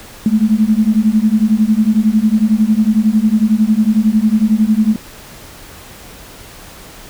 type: beating tone pair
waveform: sine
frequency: 211 / 222 Hz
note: G#3 / A3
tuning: +28 / +16 cents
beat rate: 11 Hz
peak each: -12 dBFS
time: 0.26-4.96 s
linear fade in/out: 2 ms
effects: pink hiss -36 dBFS RMS until 7.09 s